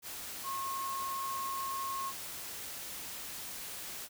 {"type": "tone in noise", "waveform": "sine", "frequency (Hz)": 1082, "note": "C#6", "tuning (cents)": -42, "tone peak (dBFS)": -35, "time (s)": [0.43, 2.13], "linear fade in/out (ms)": 50, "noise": "white", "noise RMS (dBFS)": -43, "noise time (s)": [0.02, 4.09], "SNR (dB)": 5, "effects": []}